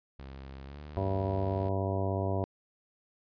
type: tone with pitch glide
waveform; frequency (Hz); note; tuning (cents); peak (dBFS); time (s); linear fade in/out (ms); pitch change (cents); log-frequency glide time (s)
sawtooth; 67.3 to 74.67; C2 to D2; +49 to +29; -39; 0.19-1.69; 0; +180; 0.64-0.83
type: harmonic tone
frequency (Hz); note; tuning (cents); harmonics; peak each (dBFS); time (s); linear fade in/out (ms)
96.7; G2; -23; 1 / 2 / 3 / 4 / 5 / 6 / 7 / 8 / 9 / 10; -31 / -39 / -39 / -37 / -41 / -38 / -37 / -47 / -50 / -42; 0.97-2.44; 0
effects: resampled to 11025 Hz